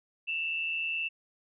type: tone pair together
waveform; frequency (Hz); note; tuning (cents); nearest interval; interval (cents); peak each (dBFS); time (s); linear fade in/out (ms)
sine; 2668 / 2827; E7 / F7; +20 / +20; minor second; 100; -30 / -39; 0.27-1.09; 20
effects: none